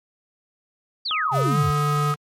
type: exponential sweep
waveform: sine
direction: down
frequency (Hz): 4816 to 73.42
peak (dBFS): -23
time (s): 1.05-1.71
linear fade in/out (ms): 10
type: tone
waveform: sine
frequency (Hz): 1259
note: D#6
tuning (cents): +20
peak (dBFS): -23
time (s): 1.11-2.14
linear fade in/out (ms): 0
type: tone with pitch glide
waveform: square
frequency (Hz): 135.9 to 147.35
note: C#3 to D3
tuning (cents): -34 to +6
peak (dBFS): -21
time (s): 1.31-2.16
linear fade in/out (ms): 50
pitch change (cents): +140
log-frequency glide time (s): 1.44-1.58
effects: MP3 64 kbps

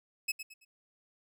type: tone with echo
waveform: sawtooth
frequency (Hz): 2579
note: E7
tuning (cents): -39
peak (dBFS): -26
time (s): 0.28-0.32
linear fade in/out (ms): 10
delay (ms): 110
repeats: 3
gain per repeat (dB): -10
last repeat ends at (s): 0.65
effects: none

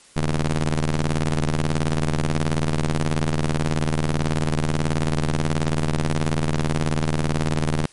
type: ring-modulated tone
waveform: sawtooth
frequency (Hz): 78.7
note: D#2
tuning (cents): +20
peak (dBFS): -12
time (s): 0.16-7.86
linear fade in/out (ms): 5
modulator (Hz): 69.5
effects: white hiss -50 dBFS RMS until 7.92 s + MP3 48 kbps

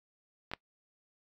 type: clicks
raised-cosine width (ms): 0.3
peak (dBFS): -25 / -18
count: 2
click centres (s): 0.515 / 0.536
effects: noise-tail reverb RT60 0.1 s tail -23 dB re dry + AAC 64 kbps

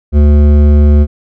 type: tone with hard clipping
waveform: sine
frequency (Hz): 73.42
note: D2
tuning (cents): 0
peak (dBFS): -5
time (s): 0.12-1.07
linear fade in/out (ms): 50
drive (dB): 12
effects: none

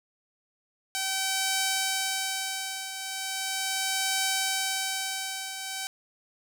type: tone with tremolo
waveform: 5% pulse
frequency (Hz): 769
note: G5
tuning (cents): -33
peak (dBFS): -13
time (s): 0.95-5.87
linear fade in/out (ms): 0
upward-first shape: triangle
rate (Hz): 0.38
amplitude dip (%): 70
effects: none

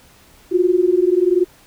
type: tone pair together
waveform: sine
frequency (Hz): 349.2 / 370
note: F4 / F#4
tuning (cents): 0 / 0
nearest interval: minor second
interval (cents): 100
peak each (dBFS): -15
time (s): 0.51-1.45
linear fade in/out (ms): 20
effects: pink hiss -49 dBFS RMS until 1.66 s

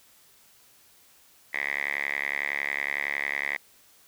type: tone with band-pass filter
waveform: 5% pulse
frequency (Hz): 70.9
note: C#2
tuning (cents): +40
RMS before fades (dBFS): -30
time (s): 1.53-3.57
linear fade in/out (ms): 10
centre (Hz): 2000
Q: 8
effects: white hiss -58 dBFS RMS until 4.07 s

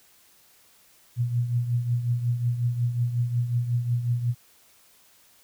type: tone with tremolo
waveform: sine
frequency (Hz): 120.5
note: B2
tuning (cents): -42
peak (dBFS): -19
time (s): 1.16-4.35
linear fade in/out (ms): 50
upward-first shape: triangle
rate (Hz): 5.5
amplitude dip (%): 70
effects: white hiss -58 dBFS RMS until 5.43 s

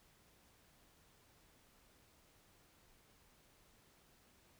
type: silence
effects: pink hiss -69 dBFS RMS until 4.59 s

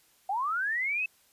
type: linear sweep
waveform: sine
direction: up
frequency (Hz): 736 to 2637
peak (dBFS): -27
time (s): 0.29-1.06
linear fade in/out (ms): 5
effects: white hiss -64 dBFS RMS until 1.32 s + resampled to 32000 Hz

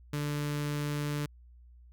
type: tone with notch filter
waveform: sawtooth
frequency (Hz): 146.83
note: D3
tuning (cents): 0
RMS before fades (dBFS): -33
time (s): 0.13-1.26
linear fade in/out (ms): 5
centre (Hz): 720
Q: 1.9
effects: added 60 Hz sine -52 dBFS peak until 1.92 s

